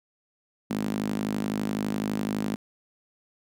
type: tone with high-pass filter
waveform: sawtooth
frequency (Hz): 51.91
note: G#1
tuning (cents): 0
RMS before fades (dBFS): -29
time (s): 0.7-2.56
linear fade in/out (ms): 5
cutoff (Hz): 220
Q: 4
effects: none